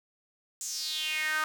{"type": "tone with high-pass filter sweep", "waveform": "sawtooth", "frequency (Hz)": 310, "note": "D#4", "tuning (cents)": -6, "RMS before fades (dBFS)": -32, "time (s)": [0.61, 1.44], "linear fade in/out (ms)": 0, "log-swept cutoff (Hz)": [7300, 1300], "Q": 4.8, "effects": []}